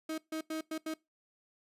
35% pulse tone bursts at uneven times, 316.3 Hz, D#4, 29 cents sharp, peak -33 dBFS, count 5, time 0.09-0.18 / 0.32-0.41 / 0.5-0.61 / 0.71-0.78 / 0.86-0.94 s, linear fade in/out 5 ms, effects noise-tail reverb RT60 0.2 s tail -21 dB re dry + resampled to 32000 Hz

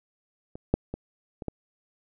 clicks, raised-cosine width 2 ms, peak -26 / -7 / -19 / -23 / -17 dBFS, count 5, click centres 0.555 / 0.74 / 0.94 / 1.422 / 1.483 s, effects none

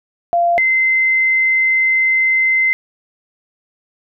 sine tone pair in turn, 690 / 2068 Hz, F5 / C7, -21 / -21 cents, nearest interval octave + perfect fifth, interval 1900 cents, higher second, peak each -11 / -11 dBFS, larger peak neither, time 0.33-0.58 / 0.58-2.73 s, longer second, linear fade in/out 0 ms, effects none

